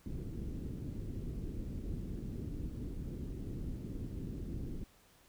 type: low-pass noise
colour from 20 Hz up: pink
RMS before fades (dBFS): -41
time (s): 0.06-4.84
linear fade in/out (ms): 2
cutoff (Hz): 340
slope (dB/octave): 24
effects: pink hiss -65 dBFS RMS until 5.28 s

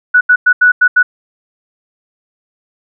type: tone bursts at uneven times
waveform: sine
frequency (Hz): 1475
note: F#6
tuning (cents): -6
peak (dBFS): -4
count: 6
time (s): 0.14-0.21 / 0.29-0.36 / 0.46-0.53 / 0.61-0.72 / 0.81-0.88 / 0.96-1.03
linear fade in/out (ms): 10
effects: none

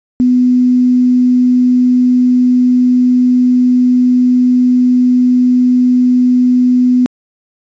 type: tone with quantisation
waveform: sine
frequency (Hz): 249.6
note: B3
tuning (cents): +19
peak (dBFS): -6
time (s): 0.2-7.06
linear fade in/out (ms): 0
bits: 6
effects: resampled to 16000 Hz

